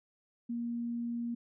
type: tone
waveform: sine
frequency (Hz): 236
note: A#3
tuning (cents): +22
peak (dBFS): -33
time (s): 0.49-1.35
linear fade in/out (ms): 10
effects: none